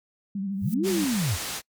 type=tone with vibrato; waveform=sine; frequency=196 Hz; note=G3; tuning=in tune; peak=-27 dBFS; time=0.35-1.05 s; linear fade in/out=5 ms; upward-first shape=sine; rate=13 Hz; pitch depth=56 cents each way
type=noise with exponential growth; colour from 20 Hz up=violet; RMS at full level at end=-38 dBFS; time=0.52-0.74 s; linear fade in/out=0 ms; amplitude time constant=46 ms
type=linear two-way sweep; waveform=sine; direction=up then down; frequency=67.7 to 395.7 to 67.7 Hz; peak=-23 dBFS; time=0.61-1.38 s; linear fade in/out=50 ms; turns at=0.87 s
type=low-pass noise; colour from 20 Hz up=white; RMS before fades=-33 dBFS; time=0.83-1.62 s; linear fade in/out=50 ms; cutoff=9100 Hz; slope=12 dB/octave
effects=noise-tail reverb RT60 0.1 s tail -25 dB re dry